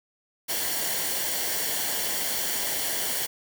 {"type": "noise with comb filter", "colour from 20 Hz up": "white", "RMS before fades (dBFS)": -28, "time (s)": [0.48, 3.27], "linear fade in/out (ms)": 20, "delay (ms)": 0.79, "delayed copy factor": -0.55, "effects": []}